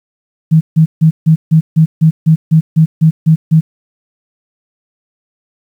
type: tone bursts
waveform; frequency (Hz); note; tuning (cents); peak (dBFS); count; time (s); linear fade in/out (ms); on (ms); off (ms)
sine; 159.6; D#3; +44; -3; 13; 0.51-3.61; 20; 100; 150
effects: 7-bit